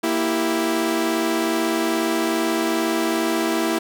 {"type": "chord", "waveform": "sawtooth", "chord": "E diminished", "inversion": "second", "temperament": "equal", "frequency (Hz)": [233.1, 329.6, 392], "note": ["Bb3", "E4", "G4"], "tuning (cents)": [0, 0, 0], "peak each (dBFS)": [-22, -17, -23], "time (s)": [0.03, 3.79], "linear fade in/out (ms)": 10, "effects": []}